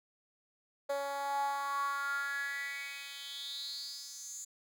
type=tone with high-pass filter sweep; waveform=10% pulse; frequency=280 Hz; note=C#4; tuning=18 cents sharp; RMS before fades=-38 dBFS; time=0.89-4.45 s; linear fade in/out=10 ms; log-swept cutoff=580 to 7100 Hz; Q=7.1; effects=none